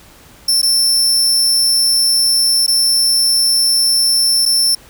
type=tone with dropouts; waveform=sawtooth; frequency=5370 Hz; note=E8; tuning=31 cents sharp; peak=-8 dBFS; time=0.48-4.75 s; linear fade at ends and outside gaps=5 ms; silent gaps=0.617-0.628 / 2.665-2.678 / 4.455-4.459 s; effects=pink hiss -43 dBFS RMS until 4.89 s